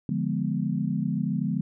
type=chord; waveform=sine; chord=D diminished seventh; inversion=none; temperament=equal; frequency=146.83 / 174.61 / 207.7 / 246.9 Hz; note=D3 / F3 / Ab3 / Cb4; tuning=0 / 0 / 0 / 0 cents; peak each=-30 / -29 / -29 / -31 dBFS; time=0.09-1.61 s; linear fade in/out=2 ms; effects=none